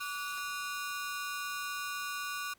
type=ring-modulated tone; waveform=sawtooth; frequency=1308 Hz; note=E6; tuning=14 cents flat; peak=-29 dBFS; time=0-2.54 s; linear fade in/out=10 ms; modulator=158 Hz; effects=pink hiss -67 dBFS RMS until 2.58 s + Opus 32 kbps